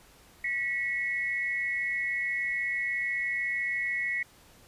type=tone pair together; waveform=sine; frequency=1938.2 / 2192 Hz; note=B6 / C#7; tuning=-33 / -20 cents; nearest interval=major second; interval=213 cents; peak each=-30 / -31 dBFS; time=0.44-4.23 s; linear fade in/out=5 ms; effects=pink hiss -57 dBFS RMS until 4.67 s + resampled to 32000 Hz